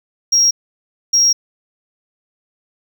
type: tone bursts at uneven times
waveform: triangle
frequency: 5610 Hz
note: F8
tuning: 7 cents sharp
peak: -7 dBFS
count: 2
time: 0.32-0.51 / 1.13-1.33 s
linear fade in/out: 10 ms
effects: tanh soft clip ceiling -5 dBFS